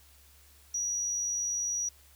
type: tone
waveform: sine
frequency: 5800 Hz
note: F#8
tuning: 35 cents flat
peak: -29 dBFS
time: 0.74-1.89 s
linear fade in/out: 5 ms
effects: added 70 Hz sine -59 dBFS peak until 2.15 s + white hiss -60 dBFS RMS until 2.15 s